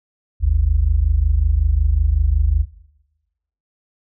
sine tone pair together, 50.99 / 76.4 Hz, G#1 / D#2, -31 / -31 cents, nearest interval perfect fifth, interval 700 cents, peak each -15 dBFS, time 0.4-2.66 s, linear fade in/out 50 ms, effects noise-tail reverb RT60 1.0 s tail -21 dB re dry

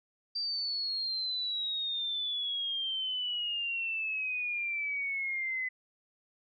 sine exponential sweep, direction down, 4699 to 2017 Hz, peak -31 dBFS, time 0.35-5.69 s, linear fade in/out 10 ms, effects none

